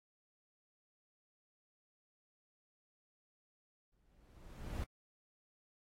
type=noise with exponential growth; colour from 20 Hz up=brown; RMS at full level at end=-38 dBFS; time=3.92-4.84 s; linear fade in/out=5 ms; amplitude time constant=200 ms; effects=AAC 48 kbps